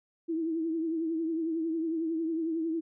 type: tone with vibrato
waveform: sine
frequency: 325.5 Hz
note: E4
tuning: 22 cents flat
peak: -28 dBFS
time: 0.28-2.81 s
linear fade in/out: 20 ms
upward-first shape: triangle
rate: 11 Hz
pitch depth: 69 cents each way
effects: none